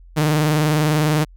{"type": "tone with vibrato", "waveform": "sawtooth", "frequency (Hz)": 152.2, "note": "D#3", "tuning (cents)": -38, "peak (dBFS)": -11, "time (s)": [0.16, 1.25], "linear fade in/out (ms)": 20, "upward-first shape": "sine", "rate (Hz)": 20, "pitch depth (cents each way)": 69, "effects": ["added 43 Hz sine -41 dBFS peak until 1.36 s"]}